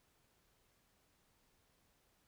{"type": "silence", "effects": ["pink hiss -75 dBFS RMS until 2.27 s"]}